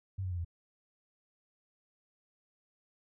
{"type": "tone with pitch steps", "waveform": "sine", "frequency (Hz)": [96, 92.09, 88.34, 84.74], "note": ["G2", "F#2", "F2", "E2"], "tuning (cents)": [-36, -8, 20, 48], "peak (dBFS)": -33, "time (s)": [0.18, 0.448], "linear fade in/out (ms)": 10, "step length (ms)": 67, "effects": []}